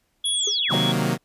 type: tone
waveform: sine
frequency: 3355 Hz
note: G#7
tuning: 17 cents sharp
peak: -22 dBFS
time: 0.24-0.92 s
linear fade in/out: 5 ms
type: linear sweep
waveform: sine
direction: down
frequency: 11175 to 197 Hz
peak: -25 dBFS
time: 0.25-0.76 s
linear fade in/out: 10 ms
type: tone with exponential decay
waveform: triangle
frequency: 413.9 Hz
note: G#4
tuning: 6 cents flat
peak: -24 dBFS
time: 0.47-0.57 s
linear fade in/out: 5 ms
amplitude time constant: 20 ms
type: chord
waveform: sawtooth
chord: C half-diminished seventh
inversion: none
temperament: equal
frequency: 130.81 / 155.56 / 185 / 233.1 Hz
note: C3 / Eb3 / Gb3 / Bb3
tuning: 0 / 0 / 0 / 0 cents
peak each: -22 dBFS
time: 0.69-1.18 s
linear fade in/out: 50 ms
effects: pink hiss -69 dBFS RMS until 1.24 s + resampled to 32000 Hz